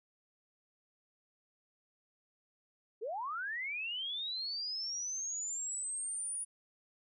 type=linear sweep; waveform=sine; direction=up; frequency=392 to 9750 Hz; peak=-36 dBFS; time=3.01-6.45 s; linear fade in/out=20 ms; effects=none